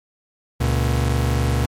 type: tone pair together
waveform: 40% pulse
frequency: 71.5 / 119.3 Hz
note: D2 / A#2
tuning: -46 / +41 cents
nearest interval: major sixth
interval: 887 cents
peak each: -19 dBFS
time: 0.6-1.66 s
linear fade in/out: 10 ms
effects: MP3 64 kbps